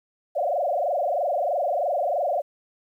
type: tone with frequency modulation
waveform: sine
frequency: 642 Hz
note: E5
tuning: 46 cents flat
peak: -21 dBFS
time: 0.35-2.42 s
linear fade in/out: 20 ms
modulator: 23.1 Hz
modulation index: 3.9
effects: 10-bit